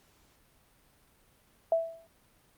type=tone with exponential decay; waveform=sine; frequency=659.3 Hz; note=E5; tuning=in tune; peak=-20 dBFS; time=1.72-2.07 s; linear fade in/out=2 ms; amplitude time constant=76 ms; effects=pink hiss -65 dBFS RMS until 2.57 s + Opus 48 kbps